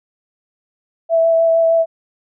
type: tone with vibrato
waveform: sine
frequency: 659.3 Hz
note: E5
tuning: in tune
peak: -10 dBFS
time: 1.09-1.86 s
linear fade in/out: 50 ms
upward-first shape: sine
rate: 6.5 Hz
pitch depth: 11 cents each way
effects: none